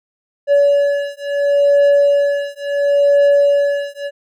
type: beating tone pair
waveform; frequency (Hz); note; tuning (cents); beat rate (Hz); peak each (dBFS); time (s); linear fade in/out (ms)
triangle; 569 / 569.72; C#5 / C#5; +45 / +47; 0.72; -12; 0.47-4.11; 50
effects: none